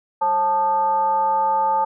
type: tone with frequency modulation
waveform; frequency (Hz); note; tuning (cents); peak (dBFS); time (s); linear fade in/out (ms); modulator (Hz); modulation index
sine; 880; A5; 0; -16; 0.21-1.85; 10; 341; 0.53
effects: none